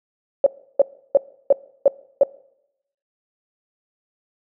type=tone bursts; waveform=sine; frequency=555 Hz; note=C#5; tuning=2 cents sharp; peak=-8 dBFS; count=6; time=0.44-2.234 s; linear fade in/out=2 ms; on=24 ms; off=330 ms; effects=noise-tail reverb RT60 0.8 s tail -22 dB re dry